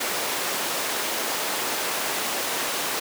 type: high-pass noise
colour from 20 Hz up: pink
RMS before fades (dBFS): -27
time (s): 0-3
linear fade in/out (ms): 10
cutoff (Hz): 430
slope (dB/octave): 12
effects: none